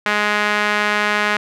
sawtooth tone with band-pass filter, 208.7 Hz, G#3, 9 cents sharp, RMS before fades -18 dBFS, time 0.06-1.37 s, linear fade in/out 2 ms, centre 1800 Hz, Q 1.5, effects none

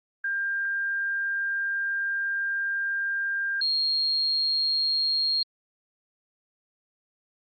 sine tone pair in turn, 1597 / 4250 Hz, G6 / C8, +32 / +26 cents, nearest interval octave + perfect fourth, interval 1694 cents, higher second, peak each -25 / -22 dBFS, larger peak second, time 0.24-3.61 / 3.61-5.43 s, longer first, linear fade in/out 5 ms, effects Opus 24 kbps

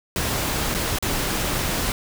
pink noise with dropouts, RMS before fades -24 dBFS, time 0.16-1.92 s, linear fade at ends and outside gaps 1 ms, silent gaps 0.742-0.747 / 0.986-1.025 s, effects none

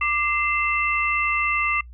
sine tone cluster, 1181 / 2078 / 2675 Hz, D6 / C7 / E7, +9 / -12 / +25 cents, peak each -24 dBFS, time 0.01-1.81 s, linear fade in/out 5 ms, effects noise-tail reverb RT60 0.1 s tail -25 dB re dry + added 60 Hz sine -39 dBFS peak until 1.93 s

